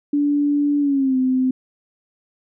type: tone with pitch glide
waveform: sine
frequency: 289.6 to 258 Hz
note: D4 to C4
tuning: -24 to -24 cents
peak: -15 dBFS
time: 0.13-1.51 s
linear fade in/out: 5 ms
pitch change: -200 cents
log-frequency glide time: 0.8-1.17 s
effects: none